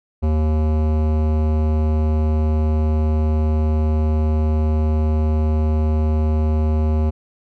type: tone with hard clipping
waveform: sine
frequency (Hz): 77.5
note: D#2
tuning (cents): -6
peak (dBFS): -17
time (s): 0.22-7.11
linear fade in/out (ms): 20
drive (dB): 17
effects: none